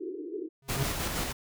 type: band-pass noise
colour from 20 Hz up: white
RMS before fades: -37 dBFS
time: 0-0.49 s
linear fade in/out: 20 ms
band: 300 to 420 Hz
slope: 96 dB/octave
type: tone with exponential growth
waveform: square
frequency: 136 Hz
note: C#3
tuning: 33 cents flat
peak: -24 dBFS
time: 0.62-0.83 s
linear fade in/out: 2 ms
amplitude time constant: 45 ms
type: noise with tremolo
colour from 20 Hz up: pink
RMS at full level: -31 dBFS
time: 0.68-1.33 s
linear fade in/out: 20 ms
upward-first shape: square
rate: 6.3 Hz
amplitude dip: 30%
effects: none